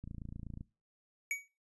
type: click train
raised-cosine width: 5 ms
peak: -32 dBFS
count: 17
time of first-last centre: 0.04-0.609 s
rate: 28.1 Hz
type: tone with exponential decay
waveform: square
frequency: 2258 Hz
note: C#7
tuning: 31 cents sharp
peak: -30 dBFS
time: 1.31-1.48 s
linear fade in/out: 1 ms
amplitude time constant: 36 ms
effects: noise-tail reverb RT60 0.3 s tail -21 dB re dry + resampled to 24000 Hz